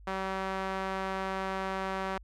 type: tone with band-pass filter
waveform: sawtooth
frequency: 191.1 Hz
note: G3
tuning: 44 cents flat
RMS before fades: -34 dBFS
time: 0.07-2.18 s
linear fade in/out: 5 ms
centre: 1100 Hz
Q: 0.93
effects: added 50 Hz sine -49 dBFS peak until 2.23 s